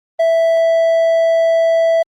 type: tone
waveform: triangle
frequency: 659.3 Hz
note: E5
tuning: in tune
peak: -8 dBFS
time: 0.19-2.03 s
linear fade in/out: 10 ms
effects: Opus 24 kbps